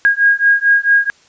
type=beating tone pair; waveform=sine; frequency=1631 / 1635.5 Hz; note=G#6 / G#6; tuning=-32 / -27 cents; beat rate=4.5 Hz; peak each=-12 dBFS; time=0.05-1.1 s; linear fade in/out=0 ms; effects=white hiss -50 dBFS RMS until 1.28 s + resampled to 16000 Hz